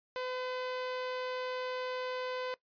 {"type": "tone", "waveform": "sawtooth", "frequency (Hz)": 507, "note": "B4", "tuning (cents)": 45, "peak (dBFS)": -31, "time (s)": [0.16, 2.54], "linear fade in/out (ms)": 0, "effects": ["noise-tail reverb RT60 0.1 s tail -19 dB re dry", "resampled to 11025 Hz"]}